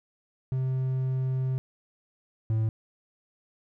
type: tone pair in turn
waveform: triangle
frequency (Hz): 130.5 / 110.56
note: C3 / A2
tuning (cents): -4 / +9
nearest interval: minor third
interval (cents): 287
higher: first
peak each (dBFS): -23 / -21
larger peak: second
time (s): 0.52-1.58 / 2.5-2.69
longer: first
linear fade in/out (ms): 0
effects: none